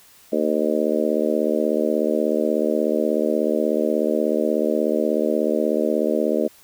harmonic tone, 76.5 Hz, D#2, 29 cents flat, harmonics 3 / 4 / 5 / 6 / 7 / 8, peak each -25 / -25 / -25 / -25 / -25 / -25 dBFS, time 0.32-6.48 s, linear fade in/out 10 ms, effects white hiss -51 dBFS RMS until 6.63 s

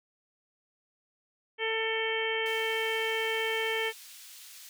harmonic tone, 446.1 Hz, A4, 24 cents sharp, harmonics 1 / 2 / 3 / 4 / 5 / 6 / 7, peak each -32 / -38 / -44 / -35 / -34 / -41 / -36 dBFS, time 1.58-3.93 s, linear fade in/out 50 ms
pink high-pass noise, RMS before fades -49 dBFS, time 2.46-4.69 s, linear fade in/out 0 ms, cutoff 3200 Hz, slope 12 dB/octave
effects none

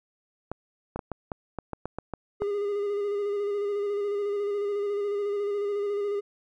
clicks, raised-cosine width 1 ms, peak -18 dBFS, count 11, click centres 0.516 / 0.96 / 0.992 / 1.117 / 1.318 / 1.587 / 1.733 / 1.856 / 1.986 / 2.137 / 2.42 s
triangle tone with vibrato, 407.7 Hz, G#4, 32 cents flat, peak -24 dBFS, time 2.4-6.21 s, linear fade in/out 20 ms, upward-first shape square, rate 14 Hz, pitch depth 23 cents each way
effects none

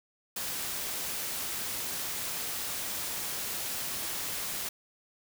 white noise, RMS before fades -35 dBFS, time 0.36-4.69 s, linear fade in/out 5 ms, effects none

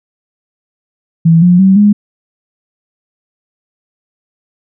sine tone with pitch steps, 164.81 / 177.66 / 191.52 / 206.5 Hz, E3 / F3 / G3 / G#3, 0 / +30 / -40 / -10 cents, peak -3 dBFS, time 1.25-1.93 s, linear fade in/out 10 ms, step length 170 ms, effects none

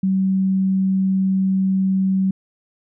sine tone, 190.7 Hz, G3, 47 cents flat, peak -15 dBFS, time 0.03-2.31 s, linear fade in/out 5 ms, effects none

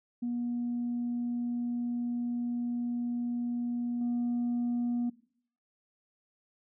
sine tone with level steps, 240.5 Hz, B3, 46 cents flat, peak -29 / -26 dBFS, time 0.22-5.1 s, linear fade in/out 10 ms, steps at 4.01 s, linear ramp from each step 2 ms, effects noise-tail reverb RT60 0.6 s tail -21 dB re dry + tanh soft clip ceiling -26 dBFS

